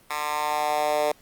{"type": "tone with high-pass filter sweep", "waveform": "10% pulse", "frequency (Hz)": 150, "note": "D3", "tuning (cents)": 37, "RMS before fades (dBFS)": -25, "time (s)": [0.1, 1.12], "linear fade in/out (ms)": 5, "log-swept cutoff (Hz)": [1200, 540], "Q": 2.8, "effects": ["pink hiss -56 dBFS RMS until 1.21 s", "Opus 32 kbps"]}